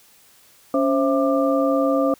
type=tone cluster; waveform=sine; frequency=279.4 / 529 / 664 / 1188 Hz; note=C#4 / C5 / E5 / D6; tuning=+14 / +19 / +12 / +20 cents; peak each=-20 / -20 / -24 / -26 dBFS; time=0.74-2.14 s; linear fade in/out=2 ms; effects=white hiss -53 dBFS RMS until 2.19 s